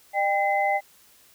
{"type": "tone cluster", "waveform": "sine", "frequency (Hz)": [605, 793, 2047], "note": ["D#5", "G5", "C7"], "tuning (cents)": [-49, 20, -38], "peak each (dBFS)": [-27, -22, -27], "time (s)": [0.13, 0.81], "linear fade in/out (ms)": 50, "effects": ["white hiss -56 dBFS RMS until 1.34 s"]}